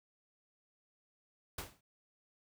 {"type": "noise with exponential decay", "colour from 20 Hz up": "pink", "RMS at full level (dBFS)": -38, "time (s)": [1.58, 1.81], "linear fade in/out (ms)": 5, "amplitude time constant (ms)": 48, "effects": []}